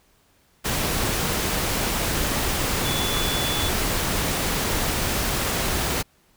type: tone in noise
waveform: sine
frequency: 3449 Hz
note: A7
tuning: 35 cents flat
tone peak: -28 dBFS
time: 2.84-3.7 s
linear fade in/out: 20 ms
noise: pink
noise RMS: -24 dBFS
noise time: 0.64-6.03 s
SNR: -7 dB
effects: pink hiss -61 dBFS RMS until 6.36 s